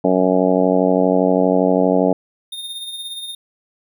harmonic tone, 92.5 Hz, F#2, in tune, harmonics 2 / 3 / 4 / 5 / 6 / 7 / 8 / 9, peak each -20 / -18 / -24 / -19 / -20 / -20 / -27 / -26 dBFS, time 0.04-2.13 s, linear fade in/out 5 ms
square tone with tremolo, 3661 Hz, A#7, 32 cents flat, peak -26 dBFS, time 2.52-3.35 s, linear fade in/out 5 ms, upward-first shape sine, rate 17 Hz, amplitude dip 45%
effects none

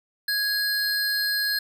square tone pair together, 1660 / 4201 Hz, G#6 / C8, -1 / +6 cents, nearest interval octave + major third, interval 1607 cents, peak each -26 dBFS, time 0.28-1.59 s, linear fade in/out 5 ms, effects none

